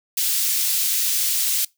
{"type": "high-pass noise", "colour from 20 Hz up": "white", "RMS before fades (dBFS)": -21, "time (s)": [0.17, 1.65], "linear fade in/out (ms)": 5, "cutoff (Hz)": 3300, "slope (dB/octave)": 12, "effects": ["noise-tail reverb RT60 0.2 s tail -23 dB re dry"]}